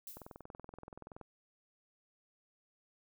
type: noise with exponential decay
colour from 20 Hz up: violet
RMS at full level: -45 dBFS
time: 0.07-0.42 s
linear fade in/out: 2 ms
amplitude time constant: 76 ms
type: click train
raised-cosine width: 1 ms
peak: -34 dBFS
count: 23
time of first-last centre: 0.17-1.213 s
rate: 21.1 Hz
effects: none